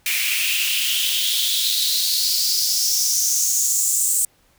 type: noise with high-pass filter sweep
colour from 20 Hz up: white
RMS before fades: -20 dBFS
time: 0.06-4.25 s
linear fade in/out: 2 ms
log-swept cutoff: 2300 to 8100 Hz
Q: 5.1
effects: pink hiss -59 dBFS RMS until 4.58 s